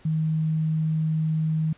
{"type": "tone", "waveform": "sine", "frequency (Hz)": 157.7, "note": "D#3", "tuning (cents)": 24, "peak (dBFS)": -21, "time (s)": [0.05, 1.73], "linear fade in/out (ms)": 5, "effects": ["pink hiss -55 dBFS RMS until 1.77 s", "resampled to 8000 Hz"]}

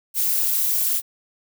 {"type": "noise with amplitude modulation", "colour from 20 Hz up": "violet", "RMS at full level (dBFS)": -17, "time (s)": [0.14, 1.02], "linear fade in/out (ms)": 50, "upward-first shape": "sine", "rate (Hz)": 266, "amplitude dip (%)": 90, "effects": []}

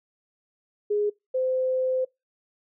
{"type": "tone pair in turn", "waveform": "sine", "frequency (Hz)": [415.3, 515.7], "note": ["G#4", "C5"], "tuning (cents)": [0, -25], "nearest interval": "major third", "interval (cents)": 375, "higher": "second", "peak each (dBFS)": [-21, -22], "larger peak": "first", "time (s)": [[0.9, 1.1], [1.34, 2.05]], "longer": "second", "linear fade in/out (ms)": 10, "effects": ["noise-tail reverb RT60 0.2 s tail -24 dB re dry"]}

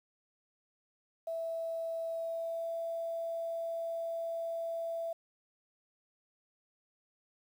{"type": "tone with pitch glide", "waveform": "sine", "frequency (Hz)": [659, 665.5], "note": ["E5", "E5"], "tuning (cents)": [-1, 16], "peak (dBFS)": -34, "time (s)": [1.27, 5.13], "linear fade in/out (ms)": 5, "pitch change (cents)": 17, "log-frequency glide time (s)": [2.05, 2.71], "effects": ["10-bit"]}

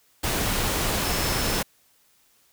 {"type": "tone in noise", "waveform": "sine", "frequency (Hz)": 5274, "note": "E8", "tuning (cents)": 0, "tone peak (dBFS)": -34, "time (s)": [1.04, 1.6], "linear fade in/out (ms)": 10, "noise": "pink", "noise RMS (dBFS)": -25, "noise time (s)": [0.23, 1.63], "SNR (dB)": -12, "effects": ["white hiss -62 dBFS RMS until 2.52 s"]}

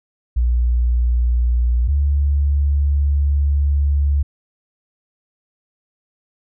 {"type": "tone pair in turn", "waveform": "sine", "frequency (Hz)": [60, 71.35], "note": ["B1", "D2"], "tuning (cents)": [-49, -49], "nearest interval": "minor third", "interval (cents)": 300, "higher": "second", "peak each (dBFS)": -13, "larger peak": "neither", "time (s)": [[0.36, 1.88], [1.88, 4.23]], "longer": "second", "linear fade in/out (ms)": 10, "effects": []}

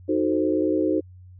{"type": "chord", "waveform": "sine", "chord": "D# diminished seventh", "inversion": "none", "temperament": "equal", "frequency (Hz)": [311.1, 370, 440, 523.3], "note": ["D#4", "F#4", "A4", "C5"], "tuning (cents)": [0, 0, 0, 0], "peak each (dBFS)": [-22, -25, -28, -27], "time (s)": [0.08, 1.01], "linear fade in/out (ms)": 20, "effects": ["added 91 Hz sine -43 dBFS peak until 1.39 s"]}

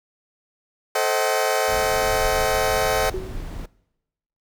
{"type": "chord", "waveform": "sawtooth", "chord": "A diminished seventh", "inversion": "none", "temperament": "just", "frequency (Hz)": [440, 528, 633.6, 760.3], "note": ["A4", "C5", "Eb5", "Gb5"], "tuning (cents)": [0, 16, 31, 47], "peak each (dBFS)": -21, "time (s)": [0.95, 3.1], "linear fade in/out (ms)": 5}
{"type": "noise", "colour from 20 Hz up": "brown", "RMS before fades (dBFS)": -31, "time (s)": [1.68, 3.66], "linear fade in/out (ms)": 5}
{"type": "tone with exponential decay", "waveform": "sine", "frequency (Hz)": 374.8, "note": "F#4", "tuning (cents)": 22, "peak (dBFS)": -23, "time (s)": [3.14, 3.49], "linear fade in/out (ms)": 2, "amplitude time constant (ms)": 75}
{"effects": ["noise-tail reverb RT60 0.9 s tail -22 dB re dry"]}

